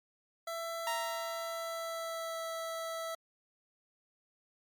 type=tone with pitch glide; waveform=25% pulse; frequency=666 to 656.5 Hz; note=E5 to E5; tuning=+18 to -7 cents; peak=-33 dBFS; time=0.47-3.15 s; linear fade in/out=5 ms; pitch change=-25 cents; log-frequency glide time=1.43-2.41 s
type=tone with exponential decay; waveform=sawtooth; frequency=932.3 Hz; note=A#5; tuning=in tune; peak=-28 dBFS; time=0.87-2.16 s; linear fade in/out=1 ms; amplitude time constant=280 ms
effects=MP3 96 kbps